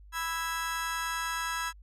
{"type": "chord", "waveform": "35% pulse", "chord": "E major", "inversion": "second", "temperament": "just", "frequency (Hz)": [988.9, 1318.5, 1648.1], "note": ["B5", "E6", "G#6"], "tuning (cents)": [2, 0, -14], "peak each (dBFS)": [-34, -34, -34], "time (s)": [0.12, 1.73], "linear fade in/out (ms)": 50, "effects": ["added 50 Hz sine -49 dBFS peak until 1.82 s", "resampled to 32000 Hz"]}